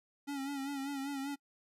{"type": "tone with vibrato", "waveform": "square", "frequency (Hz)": 277.2, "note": "C#4", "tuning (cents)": 0, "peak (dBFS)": -37, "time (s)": [0.27, 1.36], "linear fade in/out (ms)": 20, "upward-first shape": "sine", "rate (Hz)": 5.1, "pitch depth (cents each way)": 55, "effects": ["noise-tail reverb RT60 0.1 s tail -24 dB re dry", "resampled to 32000 Hz"]}